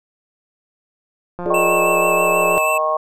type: click train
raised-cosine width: 1 ms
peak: -15 dBFS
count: 210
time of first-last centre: 1.39-2.577 s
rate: 176 Hz
type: chord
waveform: sine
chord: D diminished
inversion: first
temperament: just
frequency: 352.4 / 422.9 / 587.3 Hz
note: F4 / Ab4 / D5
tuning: +16 / +31 / 0 cents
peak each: -23 dBFS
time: 1.46-2.58 s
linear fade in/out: 0 ms
type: harmonic tone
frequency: 155.56 Hz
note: D#3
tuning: in tune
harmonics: 3 / 4 / 5 / 6 / 7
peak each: -30 / -19 / -26 / -30 / -19 dBFS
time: 1.5-2.97 s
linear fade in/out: 5 ms
type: tone with vibrato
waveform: square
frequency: 2645 Hz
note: E7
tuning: 5 cents sharp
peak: -20 dBFS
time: 1.54-2.78 s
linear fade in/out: 5 ms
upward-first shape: sine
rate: 6.2 Hz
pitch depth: 15 cents each way
effects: none